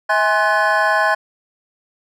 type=tone cluster; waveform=triangle; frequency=644 / 824 / 1053 / 1494 / 1723 Hz; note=E5 / G#5 / C6 / F#6 / A6; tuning=-41 / -14 / +11 / +16 / -37 cents; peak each=-18 dBFS; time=0.09-1.15 s; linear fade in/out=10 ms; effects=none